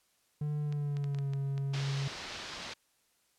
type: tone with pitch glide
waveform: triangle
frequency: 148.8 to 138.04 Hz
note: D3 to C#3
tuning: +23 to -7 cents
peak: -29 dBFS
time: 0.41-2.08 s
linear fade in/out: 5 ms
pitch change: -130 cents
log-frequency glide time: 0.61-1.31 s
type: clicks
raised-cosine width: 0.2 ms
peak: -31 dBFS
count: 8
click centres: 0.725 / 0.969 / 1.042 / 1.147 / 1.187 / 1.335 / 1.579 / 1.737 s
type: low-pass noise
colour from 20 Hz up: white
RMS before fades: -43 dBFS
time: 1.73-2.74 s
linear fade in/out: 10 ms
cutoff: 5100 Hz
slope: 24 dB/octave
effects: white hiss -72 dBFS RMS until 3.38 s + low-pass 12000 Hz 12 dB/octave